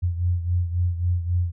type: beating tone pair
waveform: sine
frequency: 87.31 / 91.01 Hz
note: F2 / F#2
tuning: 0 / -28 cents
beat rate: 3.7 Hz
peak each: -21 / -27 dBFS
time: 0.02-1.52 s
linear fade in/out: 20 ms
effects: none